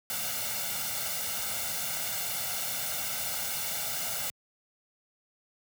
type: noise with comb filter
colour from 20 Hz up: white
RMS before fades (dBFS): -33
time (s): 0.1-4.3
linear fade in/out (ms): 0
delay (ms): 1.4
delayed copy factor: +0.8
effects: high-pass 80 Hz 12 dB/octave